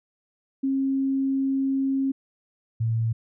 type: tone pair in turn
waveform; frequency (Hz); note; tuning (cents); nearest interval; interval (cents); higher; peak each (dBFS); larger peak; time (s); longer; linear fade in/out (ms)
sine; 270 / 113.52; C#4 / A#2; -45 / -45; octave + minor third; 1500; first; -21; neither; 0.63-2.12 / 2.8-3.13; first; 10
effects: none